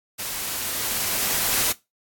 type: noise with level ramp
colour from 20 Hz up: white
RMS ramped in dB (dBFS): -30 to -21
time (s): 0.18-1.73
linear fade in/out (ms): 20
effects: noise-tail reverb RT60 0.2 s tail -18 dB re dry + AAC 64 kbps